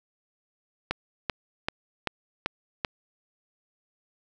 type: click train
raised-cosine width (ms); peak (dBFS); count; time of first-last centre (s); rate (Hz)
0.3; -10; 6; 0.91-2.848; 2.58
effects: none

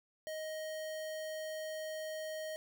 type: tone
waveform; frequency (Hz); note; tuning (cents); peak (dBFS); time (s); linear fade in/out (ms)
square; 626; D#5; +10; -40; 0.27-2.56; 0
effects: none

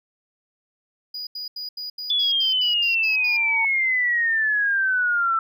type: tone bursts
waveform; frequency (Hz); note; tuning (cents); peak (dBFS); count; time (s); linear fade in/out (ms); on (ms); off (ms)
triangle; 4912; D#8; -23; -28; 11; 1.14-3.37; 5; 130; 80
type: exponential sweep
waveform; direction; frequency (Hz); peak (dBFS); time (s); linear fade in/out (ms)
sine; down; 3474 to 1324; -18; 2.1-5.39; 2
type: tone with exponential growth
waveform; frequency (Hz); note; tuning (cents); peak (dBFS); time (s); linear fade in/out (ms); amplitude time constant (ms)
sine; 904; A5; +47; -24; 2.86-3.65; 2; 170
effects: none

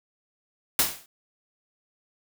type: noise with exponential decay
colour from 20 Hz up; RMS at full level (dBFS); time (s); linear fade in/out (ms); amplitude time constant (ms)
white; -18; 0.79-1.06; 2; 58
effects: none

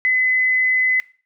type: tone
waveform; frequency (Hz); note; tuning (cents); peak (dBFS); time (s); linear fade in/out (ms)
sine; 2023; B6; +41; -14; 0.05-1; 0
effects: noise-tail reverb RT60 0.4 s tail -20 dB re dry

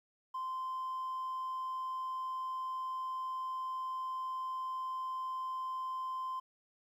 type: tone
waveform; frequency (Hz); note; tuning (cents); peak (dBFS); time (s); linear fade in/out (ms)
triangle; 1038; C6; -14; -33; 0.34-6.4; 10
effects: tanh soft clip ceiling -32 dBFS + 12-bit

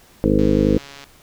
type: harmonic tone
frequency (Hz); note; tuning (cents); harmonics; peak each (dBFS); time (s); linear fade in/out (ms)
51.3; G#1; -21; 1 / 2 / 3 / 4 / 5 / 6 / 8 / 9 / 10; -23 / -25 / -24 / -20 / -21 / -19 / -24 / -22 / -24; 0.24-0.78; 0
type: click train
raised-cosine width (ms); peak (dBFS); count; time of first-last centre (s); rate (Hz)
0.2; -21; 92; 0.39-1.04; 140
effects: pink hiss -50 dBFS RMS until 1.22 s

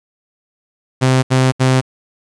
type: tone bursts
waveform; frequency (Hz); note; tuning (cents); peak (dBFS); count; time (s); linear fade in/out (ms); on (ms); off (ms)
sawtooth; 130; C3; -11; -6; 3; 1.01-1.814; 20; 220; 72
effects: resampled to 22050 Hz + 8-bit

